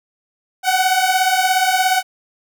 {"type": "beating tone pair", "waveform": "sawtooth", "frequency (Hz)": [740, 757], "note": ["F#5", "F#5"], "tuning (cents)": [0, 39], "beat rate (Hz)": 17, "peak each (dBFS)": -13, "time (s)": [0.63, 2.03], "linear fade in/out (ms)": 50, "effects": []}